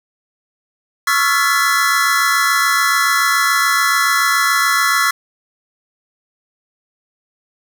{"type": "tone cluster", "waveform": "square", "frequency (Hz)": [1107, 1325, 1392, 1725, 1999], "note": ["C#6", "E6", "F6", "A6", "B6"], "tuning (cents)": [-3, 9, -6, -35, 20], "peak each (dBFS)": -20, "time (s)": [1.07, 5.11], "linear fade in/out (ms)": 5, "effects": []}